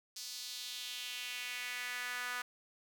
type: tone with high-pass filter sweep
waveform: sawtooth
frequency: 246.9 Hz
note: B3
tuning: in tune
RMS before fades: -42 dBFS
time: 0.16-2.42 s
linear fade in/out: 5 ms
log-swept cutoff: 5000 to 1400 Hz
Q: 2.4
effects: none